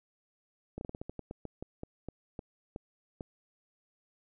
slowing click train, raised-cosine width 2 ms, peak -26 dBFS, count 16, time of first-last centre 0.78-3.208 s, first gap 31 ms, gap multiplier 1.21, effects none

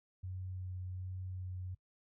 sine tone with vibrato, 92.2 Hz, F#2, 6 cents flat, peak -40 dBFS, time 0.23-1.75 s, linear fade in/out 10 ms, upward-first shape sine, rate 1.3 Hz, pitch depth 11 cents each way, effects noise-tail reverb RT60 0.1 s tail -20 dB re dry

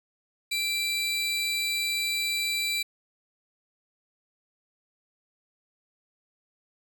40% pulse tone pair together, 2354 / 3959 Hz, D7 / B7, +3 / +3 cents, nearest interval major sixth, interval 900 cents, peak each -28 dBFS, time 0.51-2.83 s, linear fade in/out 10 ms, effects none

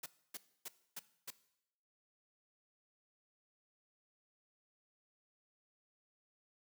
white noise bursts, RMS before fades -45 dBFS, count 5, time 0.03-1.305 s, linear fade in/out 5 ms, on 31 ms, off 280 ms, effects noise-tail reverb RT60 0.8 s tail -17 dB re dry + high-pass 150 Hz 12 dB/octave

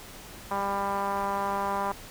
5% pulse tone with low-pass filter, 198.7 Hz, G3, 24 cents sharp, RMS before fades -29 dBFS, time 0.51-1.92 s, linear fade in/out 2 ms, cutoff 980 Hz, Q 3, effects pink hiss -45 dBFS RMS until 2.1 s

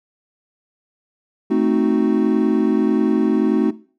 triangle chord, A diminished seventh, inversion none, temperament equal, 220 / 261.6 / 311.1 / 370 Hz, A3 / C4 / Eb4 / Gb4, 0 / 0 / 0 / 0 cents, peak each -18 dBFS, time 1.5-3.71 s, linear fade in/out 10 ms, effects noise-tail reverb RT60 0.4 s tail -18 dB re dry

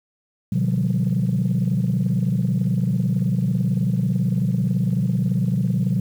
sine chord, G dominant seventh, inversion first, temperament equal with one note detuned, 123.47 / 146.83 / 177.87 / 196 Hz, B2 / D3 / F3 / G3, 0 / 0 / +32 / 0 cents, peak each -21 / -24 / -21 / -24 dBFS, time 0.52-6 s, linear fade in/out 5 ms, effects tanh soft clip ceiling -12 dBFS + 8-bit

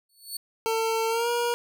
15% pulse tone with exponential growth, 4435 Hz, C#8, in tune, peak -22 dBFS, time 0.09-0.37 s, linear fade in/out 5 ms, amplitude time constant 59 ms
25% pulse tone with pitch glide, 449.6 to 476.3 Hz, A4 to A#4, +37 to +37 cents, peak -20 dBFS, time 0.66-1.54 s, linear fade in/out 0 ms, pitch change +100 cents, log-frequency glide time 1.08-1.29 s
effects none

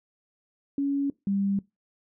sine tone pair in turn, 279.9 / 198.01 Hz, C#4 / G3, +17 / +18 cents, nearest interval tritone, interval 599 cents, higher first, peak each -23 dBFS, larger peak neither, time 0.78-1.1 / 1.27-1.59 s, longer neither, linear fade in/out 2 ms, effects noise-tail reverb RT60 0.2 s tail -21 dB re dry

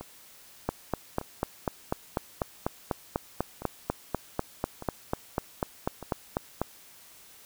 two click trains, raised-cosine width 1 ms, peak -24 / -12 dBFS, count 6 / 25, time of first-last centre 0.01-6.027 / 0.69-6.616 s, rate 0.831 / 4.05 Hz, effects white hiss -53 dBFS RMS until 7.45 s

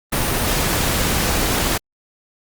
pink noise, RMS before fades -19 dBFS, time 0.12-1.78 s, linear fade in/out 10 ms, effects Opus 32 kbps

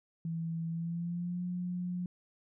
sine tone with pitch glide, 164.81 to 178.69 Hz, E3 to F3, 0 to +40 cents, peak -33 dBFS, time 0.25-2.06 s, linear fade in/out 2 ms, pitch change +140 cents, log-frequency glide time 0.69-1.43 s, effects none

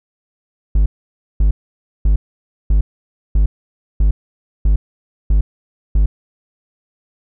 triangle tone bursts, 50.9 Hz, G#1, 34 cents flat, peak -7 dBFS, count 9, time 0.75-6.06 s, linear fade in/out 5 ms, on 110 ms, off 540 ms, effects none

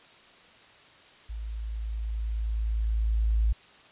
sine tone with level ramp, 54.8 Hz, A1, 6 cents flat, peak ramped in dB -33 to -20 dBFS, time 1.29-3.53 s, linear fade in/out 10 ms, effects white hiss -54 dBFS RMS until 3.91 s + resampled to 8000 Hz

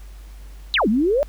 sine exponential two-way sweep, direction down then up, 4121 to 196 to 615 Hz, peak -15 dBFS, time 0.74-1.23 s, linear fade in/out 0 ms, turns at 0.88 s, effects added 49 Hz sine -36 dBFS peak until 1.28 s + pink hiss -52 dBFS RMS until 1.28 s

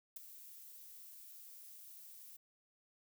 violet noise with ADSR envelope, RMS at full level -44 dBFS, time 0.16-2.37 s, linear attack 6 ms, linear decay 13 ms, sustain -11 dB, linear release 11 ms, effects none

